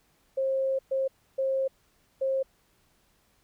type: tone bursts at uneven times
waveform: sine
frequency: 534 Hz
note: C5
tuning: 35 cents sharp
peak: -24 dBFS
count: 4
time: 0.37-0.79 / 0.91-1.08 / 1.38-1.68 / 2.21-2.43 s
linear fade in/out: 10 ms
effects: pink hiss -67 dBFS RMS until 3.43 s